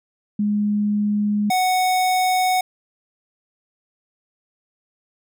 sine / square tone pair in turn, 207.7 / 740.2 Hz, G#3 / F#5, 0 / 0 cents, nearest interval octave + minor seventh, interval 2200 cents, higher second, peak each -17 dBFS, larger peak neither, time 0.39-1.5 / 1.5-2.61 s, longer neither, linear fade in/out 5 ms, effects none

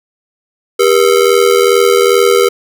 square ring-modulated tone, 438.2 Hz, A4, 7 cents flat, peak -4 dBFS, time 0.79-2.49 s, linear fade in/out 10 ms, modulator 41.2 Hz, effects none

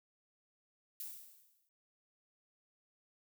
violet noise with exponential decay, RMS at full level -42 dBFS, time 1-1.69 s, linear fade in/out 1 ms, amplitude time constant 150 ms, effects none

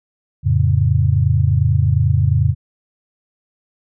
sine chord, F augmented, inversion none, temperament equal, 87.31 / 110 / 138.59 Hz, F2 / A2 / C#3, 0 / 0 / 0 cents, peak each -16 dBFS, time 0.43-2.55 s, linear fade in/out 50 ms, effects none

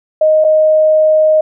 sine tone with dropouts, 622.3 Hz, D#5, in tune, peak -6 dBFS, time 0.21-1.41 s, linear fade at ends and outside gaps 5 ms, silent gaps 0.442-0.446 s, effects none

